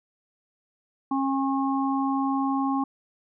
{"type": "harmonic tone", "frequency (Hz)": 271.2, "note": "C#4", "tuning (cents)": -38, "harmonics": [1, 3, 4], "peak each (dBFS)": [-24, -29, -30], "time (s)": [1.11, 2.84], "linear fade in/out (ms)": 5, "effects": []}